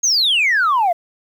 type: exponential sweep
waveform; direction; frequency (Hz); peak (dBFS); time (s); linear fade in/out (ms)
sine; down; 6645 to 659; -11; 0.03-0.93; 10
effects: tanh soft clip ceiling -10 dBFS + 8-bit